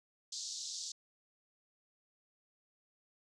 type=band-pass noise; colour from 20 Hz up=white; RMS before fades=-43 dBFS; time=0.32-0.92 s; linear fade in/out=5 ms; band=3800 to 7100 Hz; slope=48 dB/octave; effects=none